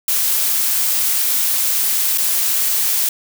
blue noise with dropouts, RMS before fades -17 dBFS, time 0.08-3.09 s, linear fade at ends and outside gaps 2 ms, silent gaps 2.176-2.182 s, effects none

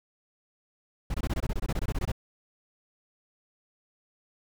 brown noise bursts, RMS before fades -28 dBFS, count 16, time 1.1-2.118 s, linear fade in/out 5 ms, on 43 ms, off 22 ms, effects none

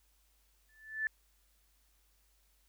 sine tone with exponential growth, 1753 Hz, A6, 7 cents flat, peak -28 dBFS, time 0.69-1.07 s, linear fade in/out 1 ms, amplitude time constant 81 ms, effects added 50 Hz sine -70 dBFS peak until 2.68 s + white hiss -73 dBFS RMS until 2.68 s

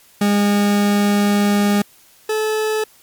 40% pulse tone pair in turn, 204.3 / 432.9 Hz, G#3 / A4, -28 / -28 cents, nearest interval octave + minor second, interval 1300 cents, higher second, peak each -12 / -16 dBFS, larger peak first, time 0.21-1.82 / 2.29-2.84 s, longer first, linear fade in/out 5 ms, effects white hiss -50 dBFS RMS until 3.02 s + MP3 96 kbps

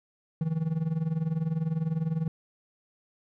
triangle tone with tremolo, 160.8 Hz, E3, 43 cents flat, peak -20 dBFS, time 0.41-2.28 s, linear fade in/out 2 ms, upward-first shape triangle, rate 20 Hz, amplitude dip 90%, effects none

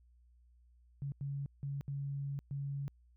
sine tone bursts at uneven times, 140 Hz, C#3, 18 cents sharp, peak -36 dBFS, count 5, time 1.02-1.12 / 1.21-1.46 / 1.63-1.81 / 1.88-2.39 / 2.51-2.88 s, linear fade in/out 0 ms, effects added 60 Hz sine -62 dBFS peak until 3.16 s

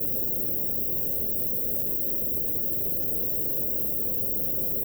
white band-stop noise, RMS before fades -27 dBFS, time 0-4.84 s, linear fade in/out 10 ms, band 580 to 14000 Hz, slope 48 dB/octave, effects none

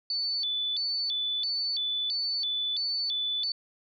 sine tone with vibrato, 3958 Hz, B7, 3 cents sharp, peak -27 dBFS, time 0.1-3.52 s, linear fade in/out 2 ms, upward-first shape square, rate 1.5 Hz, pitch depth 220 cents each way, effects none

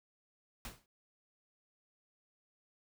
pink noise with exponential decay, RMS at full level -41 dBFS, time 0.65-0.86 s, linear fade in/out 2 ms, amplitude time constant 45 ms, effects none

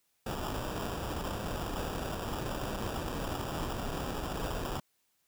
pink noise with sample-and-hold, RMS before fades -36 dBFS, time 0.26-4.8 s, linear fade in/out 5 ms, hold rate 2100 Hz, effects white hiss -75 dBFS RMS until 5.27 s

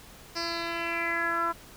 10% pulse tone with low-pass filter sweep, 337 Hz, E4, 38 cents sharp, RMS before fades -30 dBFS, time 0.35-1.53 s, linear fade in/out 20 ms, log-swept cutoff 5300 to 1200 Hz, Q 5, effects pink hiss -50 dBFS RMS until 1.76 s

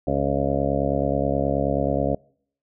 harmonic tone, 69.4 Hz, C#2, 3 cents sharp, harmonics 1 / 2 / 3 / 4 / 6 / 7 / 8 / 9 / 10, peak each -30 / -28 / -30 / -27 / -31 / -30 / -26 / -28 / -30 dBFS, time 0.07-2.15 s, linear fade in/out 5 ms, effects noise-tail reverb RT60 0.6 s tail -26 dB re dry

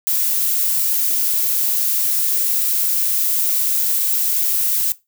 violet noise, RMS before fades -18 dBFS, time 0.07-4.92 s, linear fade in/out 0 ms, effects noise-tail reverb RT60 0.2 s tail -17 dB re dry

